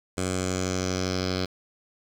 10% pulse tone with low-pass filter sweep, 92.5 Hz, F#2, in tune, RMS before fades -28 dBFS, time 0.17-1.46 s, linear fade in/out 10 ms, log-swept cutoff 8400 to 4600 Hz, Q 4.2, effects 8-bit

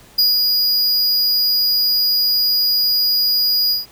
square tone with ADSR envelope, 4894 Hz, D#8, 29 cents flat, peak -11 dBFS, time 0.18-3.86 s, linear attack 9 ms, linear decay 170 ms, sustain -3 dB, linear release 150 ms, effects pink hiss -46 dBFS RMS until 3.91 s

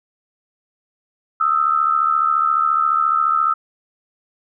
sine tone pair together, 1251 / 1325.4 Hz, D#6 / E6, +9 / +9 cents, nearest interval minor second, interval 100 cents, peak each -18 / -16 dBFS, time 1.4-3.54 s, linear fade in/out 10 ms, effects none

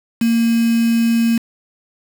sine tone with quantisation, 230.6 Hz, A#3, 19 cents flat, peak -12 dBFS, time 0.21-1.38 s, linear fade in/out 5 ms, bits 4, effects none

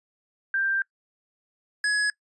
sine / square tone pair in turn, 1579 / 1681.5 Hz, G6 / G#6, +12 / +21 cents, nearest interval minor second, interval 109 cents, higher second, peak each -22 dBFS, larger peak neither, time 0.54-0.82 / 1.84-2.1 s, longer first, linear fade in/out 2 ms, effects noise-tail reverb RT60 0.1 s tail -23 dB re dry + resampled to 24000 Hz

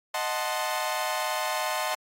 sawtooth chord, D# diminished seventh, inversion none, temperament equal, 622.3 / 740 / 880 / 1046.5 Hz, D#5 / F#5 / A5 / C6, 0 / 0 / 0 / 0 cents, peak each -29 dBFS, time 0.14-1.95 s, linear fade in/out 5 ms, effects AAC 48 kbps

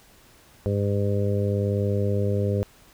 harmonic tone, 101 Hz, G#2, 48 cents flat, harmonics 1 / 2 / 3 / 4 / 5 / 6, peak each -23 / -29 / -36 / -29 / -29 / -37 dBFS, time 0.66-2.63 s, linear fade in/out 0 ms, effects pink hiss -54 dBFS RMS until 2.93 s

